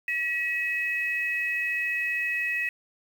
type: tone pair together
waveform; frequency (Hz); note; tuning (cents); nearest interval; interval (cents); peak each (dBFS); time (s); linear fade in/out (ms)
sine; 1926 / 2559; B6 / D#7; -44 / +48; perfect fourth; 492; -28; 0.08-2.69; 2
effects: 8-bit